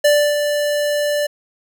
square tone with ADSR envelope, 587.3 Hz, D5, in tune, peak -10 dBFS, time 0.04-1.27 s, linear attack 9 ms, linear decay 300 ms, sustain -7 dB, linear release 10 ms, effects none

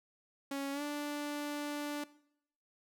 sawtooth tone with pitch glide, 277.2 to 292.8 Hz, C#4 to D4, 0 to -5 cents, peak -32 dBFS, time 0.51-2.04 s, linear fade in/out 5 ms, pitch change +95 cents, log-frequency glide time 0.72-0.82 s, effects noise-tail reverb RT60 0.7 s tail -19 dB re dry

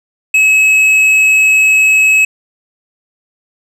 sine tone with tanh clipping, 2572 Hz, E7, 43 cents flat, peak -7 dBFS, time 0.34-2.25 s, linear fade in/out 5 ms, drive 7 dB, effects none

